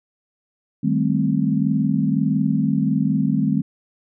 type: chord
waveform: sine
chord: A half-diminished seventh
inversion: second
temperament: equal with one note detuned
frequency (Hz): 155.56 / 196 / 217.5 / 261.6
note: Eb3 / G3 / A3 / C4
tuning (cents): 0 / 0 / -20 / 0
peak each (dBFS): -22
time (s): 0.83-3.62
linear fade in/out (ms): 10
effects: none